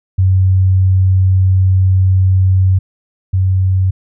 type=tone pair in turn; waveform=sine; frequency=94 / 94 Hz; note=F#2 / F#2; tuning=+28 / +28 cents; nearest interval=unison; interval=0 cents; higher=neither; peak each=-7 / -9 dBFS; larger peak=first; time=0.18-2.79 / 3.33-3.91 s; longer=first; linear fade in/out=10 ms; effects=none